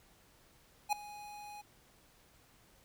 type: tone with ADSR envelope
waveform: square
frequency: 830.6 Hz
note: G#5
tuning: in tune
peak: -27 dBFS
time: 0.89-1.62 s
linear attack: 36 ms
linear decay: 4 ms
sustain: -20 dB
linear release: 16 ms
effects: pink hiss -65 dBFS RMS until 2.84 s